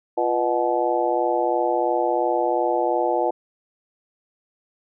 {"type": "harmonic tone with a mistuned harmonic", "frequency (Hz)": 122.9, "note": "B2", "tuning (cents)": -8, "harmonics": [3, 4, 5, 6, 7], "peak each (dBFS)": [-25, -25, -25, -25, -25], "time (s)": [0.17, 3.31], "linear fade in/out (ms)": 10, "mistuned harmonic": 3, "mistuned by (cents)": -100, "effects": []}